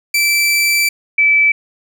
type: tone pair in turn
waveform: sawtooth / sine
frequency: 2329 / 2310 Hz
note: D7 / D7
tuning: -15 / -29 cents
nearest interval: unison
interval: 14 cents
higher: first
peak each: -8 dBFS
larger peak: neither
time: 0.14-0.89 / 1.18-1.52 s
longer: first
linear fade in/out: 5 ms
effects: none